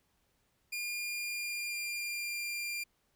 sawtooth tone with pitch glide, 2415 to 2390 Hz, D7 to D7, +48 to +30 cents, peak -32 dBFS, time 0.72-2.84 s, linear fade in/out 10 ms, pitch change -18 cents, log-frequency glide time 0.94-2.4 s, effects pink hiss -75 dBFS RMS until 3.15 s

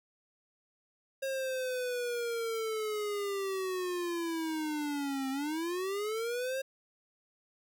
square linear two-way sweep, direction down then up, 541 to 263.9 to 541 Hz, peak -33 dBFS, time 1.22-6.62 s, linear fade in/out 10 ms, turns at 5.3 s, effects none

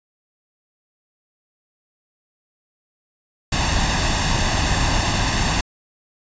pink noise with comb filter, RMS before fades -19 dBFS, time 3.52-5.61 s, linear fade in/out 5 ms, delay 1.1 ms, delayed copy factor +0.6, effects resampled to 16000 Hz

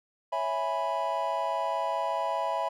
triangle chord, C# minor seventh, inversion none, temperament equal, 554.4 / 659.3 / 830.6 / 987.8 Hz, C#5 / E5 / G#5 / B5, 0 / 0 / 0 / 0 cents, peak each -34 / -30 / -32 / -29 dBFS, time 0.32-2.69 s, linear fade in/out 10 ms, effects none

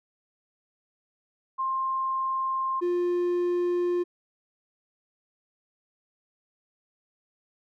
sine / triangle tone pair in turn, 1057 / 352.7 Hz, C6 / F4, +17 / +17 cents, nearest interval octave + perfect fifth, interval 1900 cents, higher first, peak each -25 / -21 dBFS, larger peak second, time 1.58-2.81 / 2.81-4.04 s, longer neither, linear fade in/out 20 ms, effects none

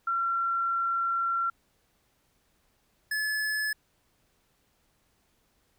sine / square tone pair in turn, 1364 / 1718.5 Hz, F6 / A6, -41 / -41 cents, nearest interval major third, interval 400 cents, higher second, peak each -25 / -28 dBFS, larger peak first, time 0.07-1.5 / 3.11-3.73 s, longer first, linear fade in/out 5 ms, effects pink hiss -70 dBFS RMS until 5.78 s

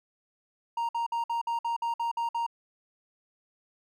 triangle tone bursts, 932.3 Hz, A#5, in tune, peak -25 dBFS, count 10, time 0.77-2.465 s, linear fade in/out 5 ms, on 120 ms, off 55 ms, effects none

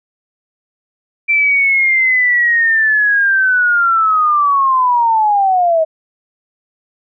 sine linear sweep, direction down, 2349 to 627 Hz, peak -9 dBFS, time 1.28-5.85 s, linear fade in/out 20 ms, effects none

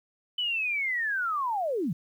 sine linear sweep, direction down, 3013 to 138.59 Hz, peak -26 dBFS, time 0.38-1.93 s, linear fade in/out 5 ms, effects 10-bit

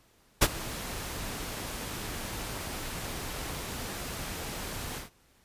pink noise with ADSR envelope, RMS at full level -18 dBFS, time 0.41-5.1 s, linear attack 16 ms, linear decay 45 ms, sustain -19 dB, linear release 140 ms, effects pink hiss -64 dBFS RMS until 5.44 s + resampled to 32000 Hz

